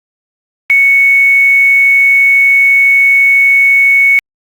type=tone with quantisation; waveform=sine; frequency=2217 Hz; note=C#7; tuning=in tune; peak=-4 dBFS; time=0.7-4.19 s; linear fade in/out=0 ms; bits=5; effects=Opus 48 kbps